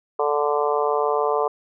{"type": "harmonic tone", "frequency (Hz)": 146.83, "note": "D3", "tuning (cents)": 0, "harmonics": [3, 4, 5, 6, 7, 8], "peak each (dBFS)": [-22, -26, -26, -29, -26, -29], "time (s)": [0.19, 1.48], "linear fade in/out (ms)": 5, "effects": []}